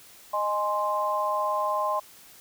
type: chord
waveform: sine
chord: Ab major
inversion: second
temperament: equal with one note detuned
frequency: 616.9 / 830.6 / 1046.5 Hz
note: Eb5 / Ab5 / C6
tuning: -15 / 0 / 0 cents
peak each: -29 / -31 / -26 dBFS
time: 0.33-2 s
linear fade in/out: 10 ms
effects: white hiss -51 dBFS RMS until 2.4 s